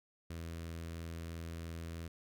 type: tone with notch filter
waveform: sawtooth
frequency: 83 Hz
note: E2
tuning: 12 cents sharp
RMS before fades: -44 dBFS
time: 0.3-2.08 s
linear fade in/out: 5 ms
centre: 840 Hz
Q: 1.8
effects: none